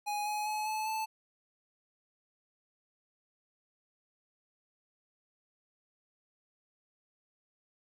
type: tone with pitch steps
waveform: square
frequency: 830.6 / 841.7 / 853 / 864.4 / 875.9 Hz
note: G#5 / G#5 / G#5 / A5 / A5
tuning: 0 / +23 / +46 / -31 / -8 cents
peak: -33 dBFS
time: 0.06-1.06 s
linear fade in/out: 20 ms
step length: 200 ms
effects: none